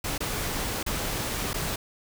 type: noise with dropouts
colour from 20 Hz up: pink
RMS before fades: -30 dBFS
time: 0.04-1.76 s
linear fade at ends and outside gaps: 5 ms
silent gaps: 0.18-0.204 / 0.83-0.863 / 1.533-1.541 s
effects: none